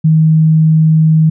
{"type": "tone", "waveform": "sine", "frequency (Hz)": 158.1, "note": "D#3", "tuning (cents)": 28, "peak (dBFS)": -5, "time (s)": [0.04, 1.3], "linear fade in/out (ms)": 10, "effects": []}